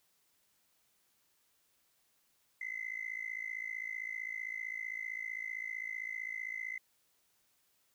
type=tone with amplitude modulation; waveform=sine; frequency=2049 Hz; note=C7; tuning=37 cents flat; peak=-33 dBFS; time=2.61-6.78 s; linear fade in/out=5 ms; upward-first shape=sine; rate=55.5 Hz; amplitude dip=95%; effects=tanh soft clip ceiling -31 dBFS + white hiss -74 dBFS RMS until 7.94 s